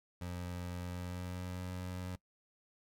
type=tone with pitch glide; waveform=25% pulse; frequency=88.7 to 91.04 Hz; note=F2 to F#2; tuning=+27 to -28 cents; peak=-36 dBFS; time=0.21-2.16 s; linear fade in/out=5 ms; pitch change=+45 cents; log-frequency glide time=0.81-1.69 s; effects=noise-tail reverb RT60 0.1 s tail -22 dB re dry